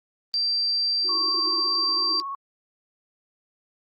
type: tone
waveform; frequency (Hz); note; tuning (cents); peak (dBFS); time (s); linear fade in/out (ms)
sine; 4699; D8; 0; -21; 0.34-2.2; 0
type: band-pass noise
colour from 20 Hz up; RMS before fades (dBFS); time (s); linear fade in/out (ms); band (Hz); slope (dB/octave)
pink; -39; 1.02-2.23; 20; 320 to 370; 96
type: tone with vibrato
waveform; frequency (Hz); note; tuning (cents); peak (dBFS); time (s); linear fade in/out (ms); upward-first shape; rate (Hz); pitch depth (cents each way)
sine; 1101; C#6; -12; -29; 1.09-2.35; 2; sine; 18; 28
effects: Opus 24 kbps